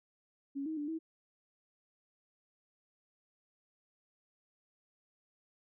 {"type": "tone with pitch steps", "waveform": "sine", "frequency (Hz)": [277.9, 316, 293.4, 322.6], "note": ["C#4", "D#4", "D4", "E4"], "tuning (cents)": [4, 27, -2, -37], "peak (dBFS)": -35, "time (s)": [0.55, 0.99], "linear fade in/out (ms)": 20, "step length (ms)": 110, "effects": []}